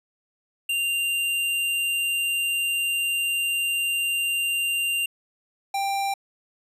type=tone pair in turn; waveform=square; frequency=2784 / 789.6 Hz; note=F7 / G5; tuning=-6 / +12 cents; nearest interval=octave + minor seventh; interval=2182 cents; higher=first; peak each=-23 / -24 dBFS; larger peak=first; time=0.69-5.06 / 5.74-6.14 s; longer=first; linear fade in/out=5 ms; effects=resampled to 32000 Hz